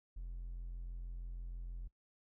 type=tone; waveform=triangle; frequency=43.14 Hz; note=F1; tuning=20 cents flat; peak=-39 dBFS; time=0.16-1.88 s; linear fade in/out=10 ms; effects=noise-tail reverb RT60 0.1 s tail -23 dB re dry + tanh soft clip ceiling -36 dBFS